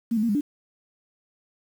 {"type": "tone with pitch steps", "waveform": "sine", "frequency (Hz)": [230.9, 212.5, 233.2, 204.6, 291.1], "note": ["A#3", "G#3", "A#3", "G#3", "D4"], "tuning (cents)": [-16, 40, 1, -26, -15], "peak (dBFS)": -20, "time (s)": [0.11, 0.41], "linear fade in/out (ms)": 10, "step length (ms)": 60, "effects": ["8-bit"]}